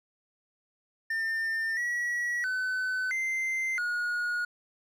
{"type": "tone with pitch steps", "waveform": "triangle", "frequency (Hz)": [1802, 1926, 1512, 2080, 1445], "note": ["A6", "B6", "F#6", "C7", "F#6"], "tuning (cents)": [41, -44, 37, -11, -41], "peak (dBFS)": -26, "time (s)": [1.1, 4.45], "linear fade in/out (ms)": 5, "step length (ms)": 670, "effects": []}